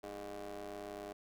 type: ring-modulated tone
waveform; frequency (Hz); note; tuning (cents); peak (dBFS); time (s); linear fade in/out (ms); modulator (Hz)
25% pulse; 99.2; G2; +21; -37; 0.03-1.13; 10; 512
effects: none